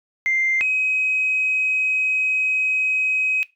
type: tone pair in turn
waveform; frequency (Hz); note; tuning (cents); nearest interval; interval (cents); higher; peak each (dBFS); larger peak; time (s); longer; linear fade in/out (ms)
sine; 2093 / 2532; C7 / D#7; 0 / +30; minor third; 330; second; -16; neither; 0.26-0.61 / 0.61-3.43; second; 0
effects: noise-tail reverb RT60 0.2 s tail -19 dB re dry + tanh soft clip ceiling -12 dBFS